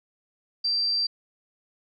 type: tone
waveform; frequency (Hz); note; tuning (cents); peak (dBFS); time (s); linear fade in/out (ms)
sine; 4699; D8; 0; -22; 0.64-1.07; 10
effects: none